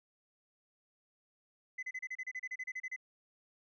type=tone bursts; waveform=sine; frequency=2023 Hz; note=B6; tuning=41 cents sharp; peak=-35 dBFS; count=15; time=1.78-2.963 s; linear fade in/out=10 ms; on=49 ms; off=32 ms; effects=tanh soft clip ceiling -36 dBFS